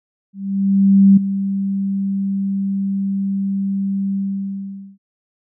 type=tone with ADSR envelope; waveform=sine; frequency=196 Hz; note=G3; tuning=in tune; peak=-5 dBFS; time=0.33-4.98 s; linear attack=840 ms; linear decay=7 ms; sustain=-12 dB; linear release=830 ms; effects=none